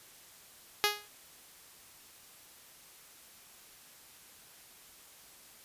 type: tone with exponential decay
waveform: 5% pulse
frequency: 415.3 Hz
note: G#4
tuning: in tune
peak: -11 dBFS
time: 0.84-1.08 s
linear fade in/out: 0 ms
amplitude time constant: 52 ms
effects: white hiss -56 dBFS RMS until 5.64 s + resampled to 32000 Hz